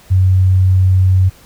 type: tone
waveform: sine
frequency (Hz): 93.4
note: F#2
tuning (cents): +17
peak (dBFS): -7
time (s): 0.1-1.3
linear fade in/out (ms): 20
effects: pink hiss -44 dBFS RMS until 1.45 s